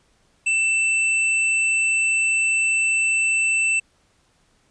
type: tone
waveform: square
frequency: 2665 Hz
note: E7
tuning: 18 cents sharp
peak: -18 dBFS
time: 0.46-3.8 s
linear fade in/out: 10 ms
effects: pink hiss -62 dBFS RMS until 4.7 s + resampled to 22050 Hz